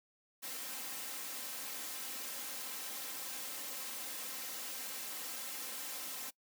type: noise with comb filter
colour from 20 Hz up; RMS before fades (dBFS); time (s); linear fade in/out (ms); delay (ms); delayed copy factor
white; -43; 0.42-6.31; 20; 3.8; +0.6
effects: noise-tail reverb RT60 0.1 s tail -23 dB re dry + high-pass 200 Hz 12 dB/octave